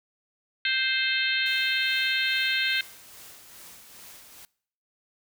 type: harmonic tone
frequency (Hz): 523.3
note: C5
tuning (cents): 0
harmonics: 3 / 4 / 5 / 6 / 7 / 8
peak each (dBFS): -28 / -29 / -30 / -31 / -31 / -32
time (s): 0.65-2.81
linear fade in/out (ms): 2
type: noise with tremolo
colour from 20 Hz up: white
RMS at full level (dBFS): -46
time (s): 1.46-4.45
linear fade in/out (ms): 0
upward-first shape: sine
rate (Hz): 2.4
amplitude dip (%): 40
effects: noise-tail reverb RT60 0.6 s tail -23 dB re dry